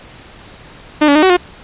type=tone with pitch steps; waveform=sawtooth; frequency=302.1 / 285.5 / 305.6 / 376.3 / 357.2 Hz; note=D4 / D4 / D#4 / F#4 / F4; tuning=+49 / -49 / -31 / +29 / +39 cents; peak=-3 dBFS; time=1.01-1.37 s; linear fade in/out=10 ms; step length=72 ms; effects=pink hiss -38 dBFS RMS until 1.63 s + resampled to 8000 Hz